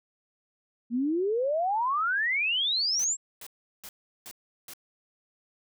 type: exponential sweep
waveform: sine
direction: up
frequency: 227.3 to 7700 Hz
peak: -24 dBFS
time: 0.9-3.17 s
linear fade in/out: 50 ms
type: noise bursts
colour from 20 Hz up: white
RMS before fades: -43 dBFS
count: 5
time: 2.99-4.735 s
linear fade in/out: 0 ms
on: 53 ms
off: 370 ms
effects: none